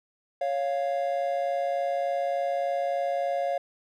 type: tone pair together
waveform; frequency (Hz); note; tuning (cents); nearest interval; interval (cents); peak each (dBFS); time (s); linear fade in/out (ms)
triangle; 555.1 / 698.5; C#5 / F5; +2 / 0; major third; 398; -26; 0.41-3.58; 5
effects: none